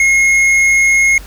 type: tone with hard clipping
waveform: sine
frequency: 2157 Hz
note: C#7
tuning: 48 cents flat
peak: -9 dBFS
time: 0-1.18 s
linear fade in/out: 2 ms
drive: 7 dB
effects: added 50 Hz sine -32 dBFS peak until 1.26 s + pink hiss -38 dBFS RMS until 1.26 s